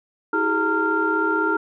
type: tone cluster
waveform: sine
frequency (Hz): 323.6 / 383.9 / 419.8 / 913 / 1389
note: E4 / G4 / G#4 / A#5 / F6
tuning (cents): -32 / -36 / +19 / -36 / -10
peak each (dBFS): -24 / -28 / -26 / -26 / -21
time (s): 0.33-1.57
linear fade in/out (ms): 5
effects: tanh soft clip ceiling -7 dBFS